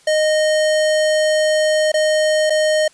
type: tone with dropouts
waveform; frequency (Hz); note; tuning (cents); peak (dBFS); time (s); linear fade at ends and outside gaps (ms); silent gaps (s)
square; 618; D#5; -12; -14; 0.07-2.88; 5; 1.919-1.94 / 2.498-2.503
effects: white hiss -51 dBFS RMS until 2.93 s + resampled to 22050 Hz